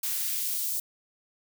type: noise with high-pass filter sweep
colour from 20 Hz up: blue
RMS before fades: -30 dBFS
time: 0.03-0.8 s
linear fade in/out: 5 ms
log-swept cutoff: 1000 to 5300 Hz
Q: 0.73
effects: none